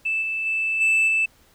sine tone with level steps, 2637 Hz, E7, in tune, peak -20 / -23 / -20 / -13 / -16 dBFS, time 0.05-1.26 s, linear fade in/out 10 ms, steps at 0.21 / 0.45 / 0.8 / 1.07 s, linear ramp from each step 20 ms, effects tanh soft clip ceiling -15 dBFS + pink hiss -57 dBFS RMS until 1.54 s

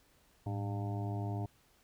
harmonic tone with a mistuned harmonic, 100.1 Hz, G2, 37 cents sharp, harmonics 1 / 2 / 3 / 4 / 6 / 7 / 8 / 9, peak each -35 / -46 / -44 / -48 / -52 / -46 / -53 / -51 dBFS, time 0.46-1.46 s, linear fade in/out 5 ms, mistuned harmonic 1, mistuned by +130 cents, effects pink hiss -68 dBFS RMS until 1.83 s

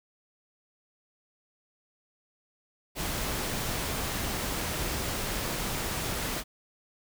pink noise, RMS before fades -32 dBFS, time 2.95-6.44 s, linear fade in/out 50 ms, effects none

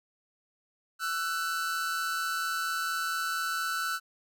45% pulse tone pair together, 1331 / 1495.3 Hz, E6 / F#6, +16 / +18 cents, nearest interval major second, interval 202 cents, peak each -32 / -32 dBFS, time 0.99-4 s, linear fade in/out 50 ms, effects none

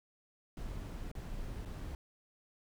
brown noise with dropouts, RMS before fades -42 dBFS, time 0.57-1.95 s, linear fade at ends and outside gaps 1 ms, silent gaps 1.115-1.151 / 1.651-1.657 s, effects none

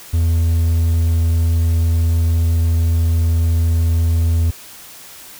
triangle tone, 83 Hz, E2, 12 cents sharp, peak -10 dBFS, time 0.13-4.51 s, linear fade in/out 10 ms, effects white hiss -38 dBFS RMS until 5.39 s

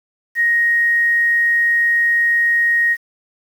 sine tone with quantisation, 1874 Hz, A#6, 9 cents sharp, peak -12 dBFS, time 0.35-2.97 s, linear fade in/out 50 ms, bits 7, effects none

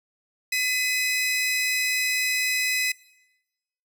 sawtooth tone pair together, 2012 / 2536 Hz, B6 / D#7, +32 / +32 cents, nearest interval major third, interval 400 cents, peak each -22 dBFS, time 0.52-2.92 s, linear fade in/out 5 ms, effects noise-tail reverb RT60 1.0 s tail -22 dB re dry

